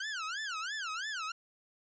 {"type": "tone with vibrato", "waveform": "sawtooth", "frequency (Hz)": 1491, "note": "F#6", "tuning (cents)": 13, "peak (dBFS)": -32, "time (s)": [0, 1.32], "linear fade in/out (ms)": 5, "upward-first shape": "sine", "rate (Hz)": 3, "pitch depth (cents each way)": 290, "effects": ["resampled to 16000 Hz"]}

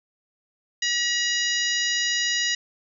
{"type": "harmonic tone with a mistuned harmonic", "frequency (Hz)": 960, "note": "B5", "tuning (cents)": -49, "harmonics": [2, 3, 4, 5, 6, 7], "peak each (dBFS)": [-26, -28, -29, -30, -31, -31], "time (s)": [0.82, 2.55], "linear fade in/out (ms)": 5, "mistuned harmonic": 5, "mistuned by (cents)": 45, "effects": []}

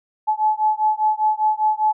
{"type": "beating tone pair", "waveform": "sine", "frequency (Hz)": [857, 862], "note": ["A5", "A5"], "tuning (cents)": [-46, -36], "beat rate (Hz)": 5, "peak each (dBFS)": -19, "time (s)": [0.27, 1.93], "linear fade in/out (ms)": 20, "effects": []}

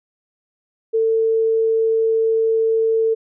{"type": "tone", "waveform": "sine", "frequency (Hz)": 447.8, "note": "A4", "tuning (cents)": 30, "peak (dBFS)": -14, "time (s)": [0.93, 3.15], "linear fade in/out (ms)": 20, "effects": []}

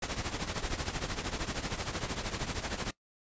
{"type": "noise with tremolo", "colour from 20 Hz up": "pink", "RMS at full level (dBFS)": -32, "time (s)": [0.02, 2.91], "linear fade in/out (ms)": 5, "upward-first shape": "triangle", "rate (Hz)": 13, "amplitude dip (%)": 80, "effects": ["noise-tail reverb RT60 0.1 s tail -21 dB re dry", "resampled to 16000 Hz"]}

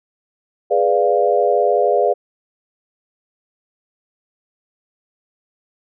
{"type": "chord", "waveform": "sine", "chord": "G# diminished seventh", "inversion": "none", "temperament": "equal", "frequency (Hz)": [415.3, 493.9, 587.3, 698.5], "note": ["G#4", "B4", "D5", "F5"], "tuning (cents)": [0, 0, 0, 0], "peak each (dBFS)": -18, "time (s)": [0.7, 2.14], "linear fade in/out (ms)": 20, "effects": []}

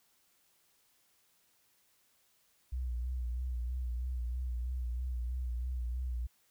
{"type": "tone with vibrato", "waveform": "sine", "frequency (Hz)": 61.5, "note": "B1", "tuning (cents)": -7, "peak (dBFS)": -33, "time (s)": [2.72, 6.27], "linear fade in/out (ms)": 10, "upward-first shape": "sine", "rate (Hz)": 3.1, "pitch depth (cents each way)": 57, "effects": ["white hiss -71 dBFS RMS until 6.5 s"]}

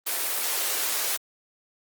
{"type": "high-pass noise", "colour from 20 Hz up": "white", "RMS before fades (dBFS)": -27, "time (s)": [0.06, 1.17], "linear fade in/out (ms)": 10, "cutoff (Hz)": 350, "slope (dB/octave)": 24, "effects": ["Opus 24 kbps"]}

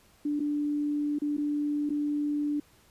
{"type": "tone with dropouts", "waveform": "sine", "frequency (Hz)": 293.7, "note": "D4", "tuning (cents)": 0, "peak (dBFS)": -26, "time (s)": [0.25, 2.6], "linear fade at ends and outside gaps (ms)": 5, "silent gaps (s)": [[0.396, 0.402], [1.187, 1.218], [1.369, 1.379], [1.894, 1.902]], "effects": ["pink hiss -61 dBFS RMS until 2.9 s", "resampled to 32000 Hz"]}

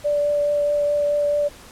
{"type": "tone with vibrato", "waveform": "sine", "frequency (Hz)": 584, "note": "D5", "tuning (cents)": -10, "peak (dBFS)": -17, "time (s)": [0.04, 1.49], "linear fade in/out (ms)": 20, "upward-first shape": "triangle", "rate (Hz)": 4.7, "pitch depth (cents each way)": 11, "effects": ["pink hiss -44 dBFS RMS until 1.71 s", "low-pass 12000 Hz 12 dB/octave"]}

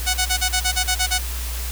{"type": "tone bursts", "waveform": "5% pulse", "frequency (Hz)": 740, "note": "F#5", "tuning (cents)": 0, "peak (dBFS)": -6, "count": 10, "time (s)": [0.06, 1.187], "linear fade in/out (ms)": 20, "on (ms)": 83, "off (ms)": 33, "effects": ["added 60 Hz sine -25 dBFS peak until 1.71 s", "white hiss -32 dBFS RMS until 1.71 s"]}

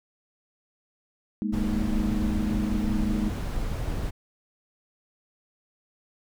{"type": "chord", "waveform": "sine", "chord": "Ab suspended second", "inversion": "none", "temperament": "equal", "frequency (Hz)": [207.7, 233.1, 311.1], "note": ["Ab3", "Bb3", "Eb4"], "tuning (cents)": [0, 0, 0], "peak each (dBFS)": [-27, -31, -33], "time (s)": [1.42, 3.3], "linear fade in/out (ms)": 0}
{"type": "noise", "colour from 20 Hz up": "brown", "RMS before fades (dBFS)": -29, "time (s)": [1.52, 4.11], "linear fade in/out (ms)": 20}
{"effects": []}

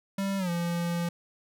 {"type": "tone with pitch glide", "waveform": "square", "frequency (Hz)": [196, 171.62], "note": ["G3", "F3"], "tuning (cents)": [0, -30], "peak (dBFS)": -28, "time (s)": [0.18, 1.09], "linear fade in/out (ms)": 5, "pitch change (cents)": -230, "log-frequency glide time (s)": [0.38, 0.5], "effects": []}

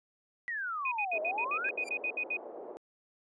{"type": "exponential two-way sweep", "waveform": "sine", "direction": "down then up", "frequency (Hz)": [1975.5, 606, 1665], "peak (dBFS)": -33, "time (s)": [0.48, 1.69], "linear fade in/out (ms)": 0, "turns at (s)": 1.21}
{"type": "tone bursts", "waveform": "sine", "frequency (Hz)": 2489, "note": "D#7", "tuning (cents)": 0, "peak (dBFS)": -30, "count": 12, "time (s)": [0.85, 2.369], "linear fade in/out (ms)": 5, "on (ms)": 67, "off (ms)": 65}
{"type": "band-pass noise", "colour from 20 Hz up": "white", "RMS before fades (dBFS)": -45, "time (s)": [1.13, 2.77], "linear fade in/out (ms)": 0, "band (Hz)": [370, 630], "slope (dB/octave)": 24}
{"type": "tone with exponential growth", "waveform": "sawtooth", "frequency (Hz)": 2376, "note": "D7", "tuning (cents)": 20, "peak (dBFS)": -33, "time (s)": [1.81, 1.89], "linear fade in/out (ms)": 5, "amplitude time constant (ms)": 17}
{"effects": ["resampled to 22050 Hz"]}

